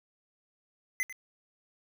square tone with echo, 2043 Hz, C7, 42 cents flat, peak -28 dBFS, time 1-1.03 s, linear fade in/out 0 ms, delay 96 ms, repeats 1, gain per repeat -13 dB, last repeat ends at 1.126 s, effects none

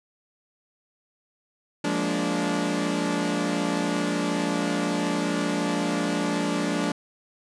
sawtooth chord, Bb dominant seventh, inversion second, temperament equal with one note detuned, 174.61 / 207.7 / 233.1 / 290.5 Hz, F3 / Ab3 / Bb3 / D4, 0 / 0 / 0 / -19 cents, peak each -26 / -26 / -28 / -23 dBFS, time 1.84-6.92 s, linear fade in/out 5 ms, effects resampled to 22050 Hz

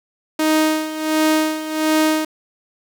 sawtooth tone with tremolo, 312 Hz, D#4, 5 cents sharp, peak -9 dBFS, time 0.39-2.25 s, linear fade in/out 5 ms, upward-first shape sine, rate 1.4 Hz, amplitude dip 75%, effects 7-bit

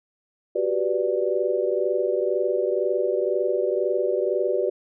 sine chord, G major seventh, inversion third, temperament equal, 370 / 392 / 493.9 / 587.3 Hz, F#4 / G4 / B4 / D5, 0 / 0 / 0 / 0 cents, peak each -26 dBFS, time 0.55-4.7 s, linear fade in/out 10 ms, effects none

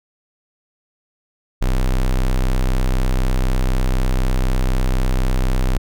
square tone, 32 Hz, C1, 38 cents flat, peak -15 dBFS, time 1.61-5.78 s, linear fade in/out 10 ms, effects none

